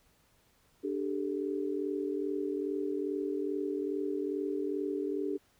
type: chord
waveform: sine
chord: D suspended fourth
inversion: none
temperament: equal with one note detuned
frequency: 293.7 / 392 / 434.4 Hz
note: D4 / G4 / A4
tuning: 0 / 0 / -22 cents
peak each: -35 / -34 / -38 dBFS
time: 0.83-5.38 s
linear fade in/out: 20 ms
effects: pink hiss -68 dBFS RMS until 5.59 s